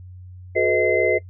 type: tone cluster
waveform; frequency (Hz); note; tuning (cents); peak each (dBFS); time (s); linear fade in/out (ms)
sine; 368 / 432 / 498.2 / 633 / 2062; F#4 / A4 / B4 / D#5 / C7; -9 / -32 / +15 / +30 / -26; -22; 0.55-1.19; 20
effects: noise-tail reverb RT60 0.1 s tail -21 dB re dry + added 91 Hz sine -37 dBFS peak until 1.29 s